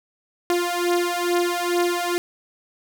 sawtooth beating tone pair, 349.2 / 351.5 Hz, F4 / F4, 0 / +11 cents, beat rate 2.3 Hz, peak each -19 dBFS, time 0.5-2.18 s, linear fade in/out 0 ms, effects none

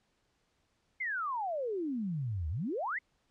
sine exponential two-way sweep, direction down then up, 2173 to 73.3 to 2173 Hz, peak -32 dBFS, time 1-2.99 s, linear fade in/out 10 ms, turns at 2.49 s, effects pink hiss -75 dBFS RMS until 3.3 s + low-pass 7000 Hz 12 dB/octave

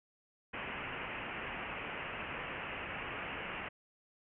white low-pass noise, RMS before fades -42 dBFS, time 0.53-3.69 s, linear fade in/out 10 ms, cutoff 2900 Hz, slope 96 dB/octave, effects none

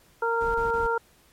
harmonic tone, 462 Hz, A#4, 16 cents flat, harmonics 1 / 2 / 3, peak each -26 / -27 / -27 dBFS, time 0.22-0.98 s, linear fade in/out 5 ms
brown noise bursts, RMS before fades -36 dBFS, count 3, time 0.41-0.866 s, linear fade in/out 0 ms, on 130 ms, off 33 ms
effects pink hiss -59 dBFS RMS until 1.32 s + MP3 64 kbps

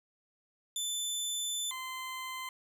20% pulse tone pair in turn, 3520 / 1034.5 Hz, A7 / C6, 0 / -20 cents, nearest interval octave + major sixth, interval 2120 cents, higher first, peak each -27 / -33 dBFS, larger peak first, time 0.76-1.71 / 1.71-2.49 s, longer first, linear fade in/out 2 ms, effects none

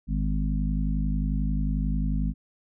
harmonic tone with a mistuned harmonic, 51.2 Hz, G#1, 24 cents flat, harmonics 1 / 3 / 4 / 5, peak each -25 / -30 / -31 / -34 dBFS, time 0.07-2.34 s, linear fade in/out 50 ms, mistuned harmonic 1, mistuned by +23 cents, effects none

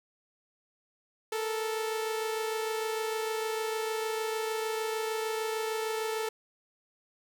sawtooth tone pair together, 439.2 / 465.8 Hz, A4 / A#4, -3 / -1 cents, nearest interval minor second, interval 102 cents, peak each -27 / -36 dBFS, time 1.32-6.29 s, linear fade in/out 5 ms, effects none

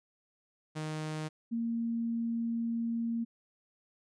sawtooth / sine tone pair in turn, 155.2 / 231.3 Hz, D#3 / A#3, -4 / -13 cents, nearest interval perfect fifth, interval 691 cents, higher second, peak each -31 / -30 dBFS, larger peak second, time 0.75-1.29 / 1.51-3.25 s, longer second, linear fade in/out 20 ms, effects resampled to 22050 Hz

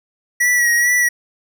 square tone with vibrato, 1927 Hz, B6, 43 cents flat, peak -13 dBFS, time 0.4-1.09 s, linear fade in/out 10 ms, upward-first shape sine, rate 2.3 Hz, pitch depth 36 cents each way, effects none

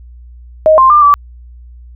sine tone with pitch steps, 626 / 1050 / 1195 / 1156 Hz, D#5 / C6 / D6 / D6, +10 / +6 / +30 / -28 cents, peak -3 dBFS, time 0.66-1.14 s, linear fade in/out 0 ms, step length 120 ms, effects added 60 Hz sine -32 dBFS peak until 1.95 s

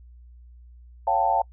sine tone cluster, 554 / 694 / 776 / 889 Hz, C#5 / F5 / G5 / A5, -1 / -11 / -18 / +18 cents, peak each -30 / -25 / -23 / -23 dBFS, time 1.07-1.42 s, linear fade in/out 5 ms, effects noise-tail reverb RT60 0.1 s tail -26 dB re dry + added 60 Hz sine -45 dBFS peak until 1.52 s

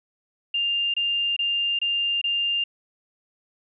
sine tone bursts, 2800 Hz, F7, 4 cents sharp, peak -21 dBFS, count 5, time 0.54-2.64 s, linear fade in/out 5 ms, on 400 ms, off 25 ms, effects none

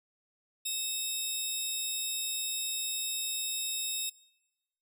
15% pulse tone pair together, 2629 / 3718 Hz, E7 / A#7, -5 / -5 cents, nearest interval tritone, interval 600 cents, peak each -33 / -25 dBFS, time 0.65-4.1 s, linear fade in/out 10 ms, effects noise-tail reverb RT60 1.0 s tail -24 dB re dry

